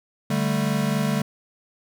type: chord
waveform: square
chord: D suspended fourth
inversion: none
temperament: equal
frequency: 146.83 / 196 / 220 Hz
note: D3 / G3 / A3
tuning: 0 / 0 / 0 cents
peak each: -26 dBFS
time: 0.3-1.22 s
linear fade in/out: 5 ms
effects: none